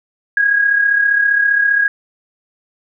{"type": "tone with amplitude modulation", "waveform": "sine", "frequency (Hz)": 1644, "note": "G#6", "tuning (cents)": -18, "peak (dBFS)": -8, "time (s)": [0.37, 1.88], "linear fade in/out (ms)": 2, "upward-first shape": "sine", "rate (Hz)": 35.1, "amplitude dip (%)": 55, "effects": []}